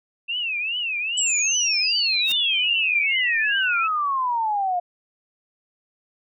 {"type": "tone with vibrato", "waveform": "sine", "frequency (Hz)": 2661, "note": "E7", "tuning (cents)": 16, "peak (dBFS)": -23, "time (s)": [0.28, 3.88], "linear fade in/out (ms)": 20, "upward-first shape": "triangle", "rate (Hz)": 2.5, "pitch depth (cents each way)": 220}
{"type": "exponential sweep", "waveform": "sine", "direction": "down", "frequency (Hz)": [7870, 698.5], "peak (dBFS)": -20, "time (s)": [1.17, 4.8], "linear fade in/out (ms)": 10}
{"type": "noise with exponential growth", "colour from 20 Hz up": "white", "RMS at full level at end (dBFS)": -29, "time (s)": [2.21, 2.32], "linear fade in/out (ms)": 1, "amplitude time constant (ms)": 23}
{"effects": []}